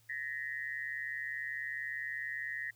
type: tone with amplitude modulation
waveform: sine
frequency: 1864.7 Hz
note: A#6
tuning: in tune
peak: -32 dBFS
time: 0.09-2.71 s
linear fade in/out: 10 ms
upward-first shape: sine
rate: 140 Hz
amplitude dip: 100%
effects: added 112 Hz sine -67 dBFS peak until 2.75 s + white hiss -69 dBFS RMS until 2.75 s